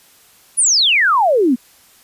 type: exponential sweep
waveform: sine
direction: down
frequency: 10500 to 227.9 Hz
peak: -10 dBFS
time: 0.57-1.56 s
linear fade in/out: 20 ms
effects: white hiss -49 dBFS RMS until 2.03 s + resampled to 32000 Hz